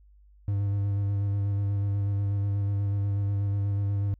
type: tone with vibrato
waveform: triangle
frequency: 100.4 Hz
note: G2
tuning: 42 cents sharp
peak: -22 dBFS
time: 0.48-4.14 s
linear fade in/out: 0 ms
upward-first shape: square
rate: 8.2 Hz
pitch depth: 15 cents each way
effects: added 50 Hz sine -53 dBFS peak until 4.19 s